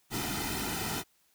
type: noise with comb filter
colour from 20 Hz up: pink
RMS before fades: -34 dBFS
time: 0.1-1.04 s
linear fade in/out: 50 ms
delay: 1.8 ms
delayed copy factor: -0.8
effects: white hiss -69 dBFS RMS until 1.34 s

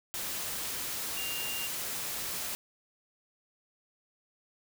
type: tone in noise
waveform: sine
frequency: 2794 Hz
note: F7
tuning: in tune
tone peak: -37 dBFS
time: 1.17-1.67 s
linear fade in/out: 0 ms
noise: white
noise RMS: -36 dBFS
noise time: 0.14-2.55 s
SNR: -4 dB
effects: none

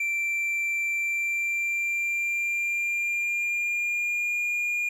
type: tone with pitch glide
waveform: triangle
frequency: 2349 to 2422 Hz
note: D7 to D#7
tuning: 0 to -47 cents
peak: -23 dBFS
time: 0-4.89 s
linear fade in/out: 5 ms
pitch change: +53 cents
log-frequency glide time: 0.94-4.38 s
effects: none

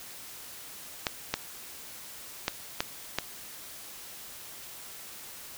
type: clicks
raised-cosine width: 0.2 ms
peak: -9 dBFS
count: 5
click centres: 1.068 / 1.34 / 2.481 / 2.805 / 3.186 s
effects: white hiss -45 dBFS RMS until 5.57 s

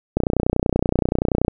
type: click train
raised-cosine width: 2 ms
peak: -4 dBFS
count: 41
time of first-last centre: 0.17-1.481 s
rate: 30.5 Hz
effects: none

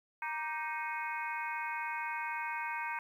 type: harmonic tone with a mistuned harmonic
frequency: 311.9 Hz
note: D#4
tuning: 4 cents sharp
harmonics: 3 / 4 / 5 / 6 / 7 / 8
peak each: -38 / -47 / -41 / -49 / -42 / -45 dBFS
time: 0.22-2.99 s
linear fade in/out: 2 ms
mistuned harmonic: 4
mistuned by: -98 cents
effects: 11-bit

